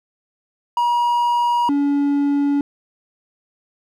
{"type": "tone pair in turn", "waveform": "triangle", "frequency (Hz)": [957, 284.5], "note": ["A#5", "C#4"], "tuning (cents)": [45, 45], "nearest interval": "octave + major sixth", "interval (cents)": 2100, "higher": "first", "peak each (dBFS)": -13, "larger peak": "neither", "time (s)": [[0.77, 1.69], [1.69, 2.61]], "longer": "neither", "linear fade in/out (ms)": 2, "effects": []}